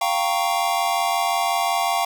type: chord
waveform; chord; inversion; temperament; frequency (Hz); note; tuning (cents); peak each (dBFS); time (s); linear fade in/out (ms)
square; G half-diminished seventh; third; equal; 698.5 / 784 / 932.3 / 1108.7; F5 / G5 / Bb5 / Db6; 0 / 0 / 0 / 0; -24 / -25 / -28 / -27; 0.01-2.05; 5
effects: none